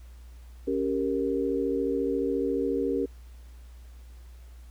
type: chord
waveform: sine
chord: G diminished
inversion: second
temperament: equal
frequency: 277.2 / 392 / 466.2 Hz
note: Db4 / G4 / Bb4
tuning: 0 / 0 / 0 cents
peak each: -29 dBFS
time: 0.67-3.06 s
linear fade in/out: 10 ms
effects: added 60 Hz sine -44 dBFS peak until 4.7 s + pink hiss -61 dBFS RMS until 4.7 s